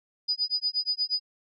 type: tone with tremolo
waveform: sine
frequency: 4954 Hz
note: D#8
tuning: 8 cents flat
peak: -22 dBFS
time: 0.28-1.2 s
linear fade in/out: 10 ms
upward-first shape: sine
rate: 8.4 Hz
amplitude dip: 100%
effects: none